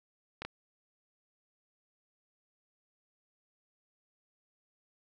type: clicks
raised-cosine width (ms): 0.3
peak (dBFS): -22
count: 2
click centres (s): 0.42 / 0.45
effects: none